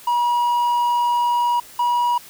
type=tone pair in turn; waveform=triangle; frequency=961 / 964.6 Hz; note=B5 / B5; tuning=-48 / -41 cents; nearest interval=unison; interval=7 cents; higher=second; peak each=-14 dBFS; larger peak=neither; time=0.07-1.6 / 1.79-2.18 s; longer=first; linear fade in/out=5 ms; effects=white hiss -43 dBFS RMS until 2.29 s